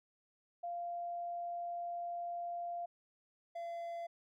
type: tone pair in turn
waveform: sine / triangle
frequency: 694 / 681.7 Hz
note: F5 / F5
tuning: -11 / -42 cents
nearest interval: unison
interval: 31 cents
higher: first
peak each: -38 / -38 dBFS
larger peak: neither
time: 0.63-2.86 / 3.55-4.07 s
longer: first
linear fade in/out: 10 ms
effects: none